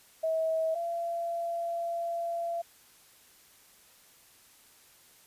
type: tone pair in turn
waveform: sine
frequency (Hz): 644 / 680.3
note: E5 / F5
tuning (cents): -41 / -46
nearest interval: minor second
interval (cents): 95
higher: second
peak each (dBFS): -26 / -30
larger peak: first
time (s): 0.23-0.75 / 0.75-2.62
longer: second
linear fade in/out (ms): 10
effects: white hiss -59 dBFS RMS until 5.26 s + resampled to 32000 Hz